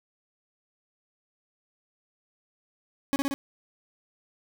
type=tone with echo; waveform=40% pulse; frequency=277.2 Hz; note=C#4; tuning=in tune; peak=-21 dBFS; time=3.13-3.16 s; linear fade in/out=0 ms; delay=60 ms; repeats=3; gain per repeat=-2 dB; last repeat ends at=3.34 s; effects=none